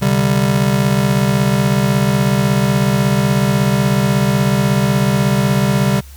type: chord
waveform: square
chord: C suspended second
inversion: none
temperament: just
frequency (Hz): 130.81 / 147.16 / 196.22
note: C3 / D3 / G3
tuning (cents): 0 / +4 / +2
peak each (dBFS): -17 / -19 / -16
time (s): 0.01-6.01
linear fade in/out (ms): 20
effects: added 68 Hz sine -34 dBFS peak until 6.16 s + white hiss -44 dBFS RMS until 6.16 s